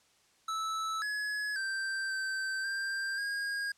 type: tone with pitch steps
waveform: square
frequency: 1310 / 1690 / 1567 / 1552 / 1583 / 1629 Hz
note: E6 / G#6 / G6 / G6 / G6 / G#6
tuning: -11 / +30 / -1 / -18 / +17 / -34 cents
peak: -33 dBFS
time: 0.48-3.72 s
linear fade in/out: 5 ms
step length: 540 ms
effects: white hiss -67 dBFS RMS until 3.77 s + low-pass 8000 Hz 12 dB/octave